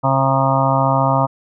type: harmonic tone with a mistuned harmonic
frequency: 134.5 Hz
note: C3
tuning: 48 cents sharp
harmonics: 1 / 2 / 4 / 5 / 6 / 7 / 8 / 9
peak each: -18 / -23 / -23 / -20 / -23 / -19 / -24 / -22 dBFS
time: 0.03-1.27 s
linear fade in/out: 20 ms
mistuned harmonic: 9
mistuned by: +19 cents
effects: none